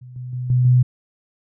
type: tone with level steps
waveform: sine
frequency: 125.3 Hz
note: B2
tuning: 25 cents sharp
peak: -36 / -28 / -23 / -13 / -10 dBFS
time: 0.01-0.83 s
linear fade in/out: 10 ms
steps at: 0.16 / 0.33 / 0.5 / 0.65 s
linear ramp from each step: 2 ms
effects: none